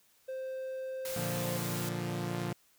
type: tone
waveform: triangle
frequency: 523.3 Hz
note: C5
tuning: in tune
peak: -34 dBFS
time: 0.28-1.58 s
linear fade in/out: 10 ms
type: noise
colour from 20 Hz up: white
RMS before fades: -41 dBFS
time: 1.05-1.89 s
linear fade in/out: 2 ms
type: chord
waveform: sawtooth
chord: Bb major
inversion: none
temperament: equal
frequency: 116.54 / 146.83 / 174.61 Hz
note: Bb2 / D3 / F3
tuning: 0 / 0 / 0 cents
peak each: -34 / -36 / -33 dBFS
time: 1.16-2.53 s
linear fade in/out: 5 ms
effects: white hiss -67 dBFS RMS until 2.78 s